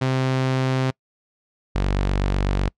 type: tone pair in turn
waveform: sawtooth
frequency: 130.81 / 47.99 Hz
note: C3 / G1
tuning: 0 / -36 cents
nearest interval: octave + perfect fourth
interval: 1736 cents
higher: first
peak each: -15 dBFS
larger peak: neither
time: 0.01-0.91 / 1.75-2.69 s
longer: second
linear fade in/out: 10 ms
effects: noise-tail reverb RT60 0.1 s tail -26 dB re dry + low-pass 5000 Hz 12 dB/octave